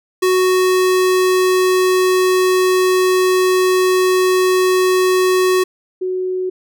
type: tone pair in turn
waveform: square / sine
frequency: 370 / 370 Hz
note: F#4 / F#4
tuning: 0 / 0 cents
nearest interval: unison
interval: 0 cents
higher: neither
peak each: -12 / -17 dBFS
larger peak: first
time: 0.22-5.64 / 6.01-6.5 s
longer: first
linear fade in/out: 10 ms
effects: none